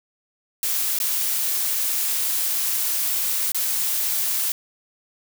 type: noise with dropouts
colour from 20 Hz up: blue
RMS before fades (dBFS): -23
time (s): 0.63-4.52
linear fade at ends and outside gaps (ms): 1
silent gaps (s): 0.988-1.001 / 3.519-3.546
effects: none